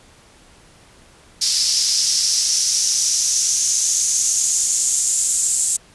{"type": "noise with high-pass filter sweep", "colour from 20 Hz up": "pink", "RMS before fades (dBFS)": -18, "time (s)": [1.41, 5.77], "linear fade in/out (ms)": 10, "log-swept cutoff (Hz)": [5000, 7600], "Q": 4.7, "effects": ["pink hiss -49 dBFS RMS until 5.94 s", "resampled to 24000 Hz"]}